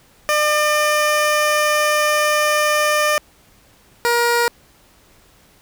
15% pulse tone pair in turn, 601 / 474.1 Hz, D5 / A#4, +40 / +29 cents, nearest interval major third, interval 411 cents, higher first, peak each -8 dBFS, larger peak neither, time 0.29-3.18 / 4.05-4.48 s, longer first, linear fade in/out 0 ms, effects pink hiss -52 dBFS RMS until 5.61 s

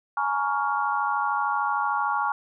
sine chord, Bb minor seventh, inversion third, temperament just, 839.1 / 932.3 / 1118.8 / 1398.5 Hz, Ab5 / Bb5 / Db6 / F6, +18 / 0 / +16 / +2 cents, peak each -27 / -30 / -27 / -29 dBFS, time 0.17-2.32 s, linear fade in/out 2 ms, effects none

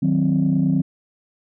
sine chord, C diminished, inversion first, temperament equal, 155.56 / 185 / 261.6 Hz, Eb3 / Gb3 / C4, 0 / 0 / 0 cents, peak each -19 dBFS, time 0.02-0.82 s, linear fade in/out 10 ms, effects tanh soft clip ceiling -9 dBFS

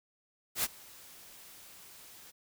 white noise with ADSR envelope, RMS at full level -29 dBFS, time 0.55-2.32 s, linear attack 85 ms, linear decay 37 ms, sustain -24 dB, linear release 23 ms, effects none

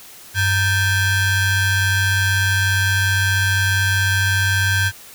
45% pulse ring-modulated tone, 830.6 Hz, G#5, in tune, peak -12 dBFS, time 0.34-4.92 s, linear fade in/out 50 ms, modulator 733 Hz, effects white hiss -41 dBFS RMS until 5.14 s

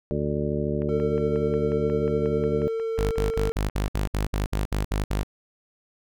harmonic tone, 73.42 Hz, D2, in tune, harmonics 1 / 2 / 3 / 4 / 5 / 6 / 8, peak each -33 / -29 / -30 / -35 / -30 / -31 / -33 dBFS, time 0.11-2.68 s, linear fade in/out 0 ms
click train, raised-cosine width 0.5 ms, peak -27 dBFS, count 19, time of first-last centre 0.82-4.057 s, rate 5.56 Hz
triangle tone, 450.5 Hz, A4, 41 cents sharp, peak -23 dBFS, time 0.89-3.52 s, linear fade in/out 0 ms
sawtooth tone bursts, 51 Hz, G#1, 31 cents flat, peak -19 dBFS, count 12, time 2.98-5.233 s, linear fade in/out 5 ms, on 130 ms, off 63 ms
effects none

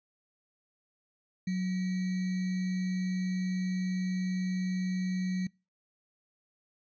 sine tone with sample-and-hold, 184.7 Hz, F#3, 3 cents flat, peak -28 dBFS, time 1.47-5.47 s, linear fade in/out 5 ms, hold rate 2100 Hz, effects noise-tail reverb RT60 0.3 s tail -26 dB re dry + resampled to 16000 Hz

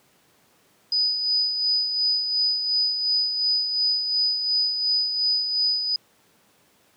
sine tone with tremolo, 4978 Hz, D#8, in tune, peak -18 dBFS, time 0.92-5.96 s, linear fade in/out 2 ms, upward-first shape sine, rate 2.8 Hz, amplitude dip 50%, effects pink hiss -60 dBFS RMS until 6.96 s + high-pass 150 Hz 12 dB/octave

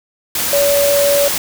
sine tone in noise, 569 Hz, C#5, 45 cents sharp, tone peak -11 dBFS, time 0.53-1.28 s, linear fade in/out 2 ms, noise white, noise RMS -18 dBFS, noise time 0.35-1.38 s, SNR +4 dB, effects none

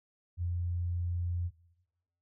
sine tone, 87.31 Hz, F2, in tune, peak -30 dBFS, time 0.37-1.51 s, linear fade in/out 50 ms, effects noise-tail reverb RT60 1.0 s tail -18 dB re dry

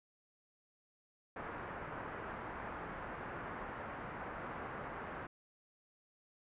white low-pass noise, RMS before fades -45 dBFS, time 1.36-5.27 s, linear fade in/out 5 ms, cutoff 1600 Hz, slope 24 dB/octave, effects resampled to 8000 Hz

